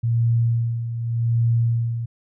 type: tone with tremolo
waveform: sine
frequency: 116.54 Hz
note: A#2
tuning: in tune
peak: -15 dBFS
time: 0.03-2.06 s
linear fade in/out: 10 ms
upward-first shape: sine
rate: 0.85 Hz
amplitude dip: 65%
effects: none